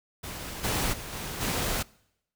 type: noise with level steps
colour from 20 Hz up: pink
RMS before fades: -38 / -28 / -39 / -36 / -29 dBFS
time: 0.23-1.83 s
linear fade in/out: 10 ms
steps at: 0.63 / 0.92 / 1.12 / 1.4 s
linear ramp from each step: 20 ms
effects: noise-tail reverb RT60 0.8 s tail -24 dB re dry